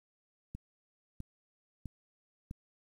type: click train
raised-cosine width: 5 ms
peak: -29 dBFS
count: 4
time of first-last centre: 0.55-2.511 s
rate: 1.53 Hz
effects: 10-bit